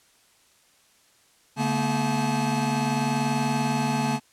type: tone cluster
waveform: square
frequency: 142.4 / 222.7 / 243.2 / 861 Hz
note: C#3 / A3 / B3 / A5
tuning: +47 / +21 / -26 / -38 cents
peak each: -29 dBFS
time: 1.56-4.2 s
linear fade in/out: 50 ms
effects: white hiss -60 dBFS RMS until 4.32 s + low-pass 10000 Hz 12 dB/octave